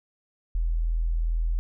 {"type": "tone", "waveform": "sine", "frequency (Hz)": 41.2, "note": "E1", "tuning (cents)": 0, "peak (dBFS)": -22, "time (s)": [0.55, 1.59], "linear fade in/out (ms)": 0, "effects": []}